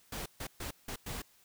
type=noise bursts at uneven times; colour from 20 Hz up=pink; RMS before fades=-40 dBFS; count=5; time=0.12-0.26 / 0.4-0.47 / 0.6-0.71 / 0.88-0.96 / 1.06-1.22 s; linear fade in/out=5 ms; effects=white hiss -65 dBFS RMS until 1.44 s